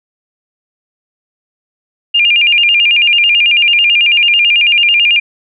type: tone with vibrato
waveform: sine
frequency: 2600 Hz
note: E7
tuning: 24 cents flat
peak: -6 dBFS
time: 2.14-5.2 s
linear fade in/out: 10 ms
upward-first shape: square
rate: 9.1 Hz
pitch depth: 140 cents each way
effects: none